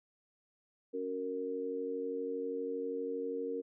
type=harmonic tone; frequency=92.5 Hz; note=F#2; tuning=in tune; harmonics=3 / 4 / 5; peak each=-41 / -44 / -36 dBFS; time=0.93-3.62 s; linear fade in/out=20 ms; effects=none